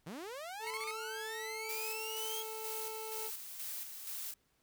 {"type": "linear sweep", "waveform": "sawtooth", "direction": "up", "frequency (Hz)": [140, 3279], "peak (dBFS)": -39, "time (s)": [0.06, 2.43], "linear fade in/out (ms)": 10}
{"type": "tone", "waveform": "25% pulse", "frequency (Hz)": 440, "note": "A4", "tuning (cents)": 0, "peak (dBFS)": -39, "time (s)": [0.59, 3.31], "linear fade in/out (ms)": 50}
{"type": "tone bursts", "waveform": "35% pulse", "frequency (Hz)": 2186, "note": "C#7", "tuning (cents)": -25, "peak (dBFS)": -38, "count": 4, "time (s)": [0.67, 0.907], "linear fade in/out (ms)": 0, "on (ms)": 33, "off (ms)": 35}
{"type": "noise with tremolo", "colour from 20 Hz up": "blue", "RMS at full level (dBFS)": -42, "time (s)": [1.69, 4.34], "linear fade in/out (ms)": 2, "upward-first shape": "square", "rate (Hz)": 2.1, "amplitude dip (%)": 45}
{"effects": ["pink hiss -75 dBFS RMS until 4.62 s"]}